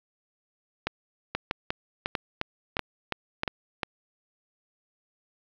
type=two click trains; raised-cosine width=0.3 ms; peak=-10 / -11 dBFS; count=5 / 8; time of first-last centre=0.87-3.434 / 1.35-3.832 s; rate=1.56 / 2.82 Hz; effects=low-pass 5000 Hz 12 dB/octave + 8-bit